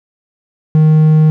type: tone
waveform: triangle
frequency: 155.56 Hz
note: D#3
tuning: in tune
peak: -3 dBFS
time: 0.75-1.3 s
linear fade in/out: 0 ms
effects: none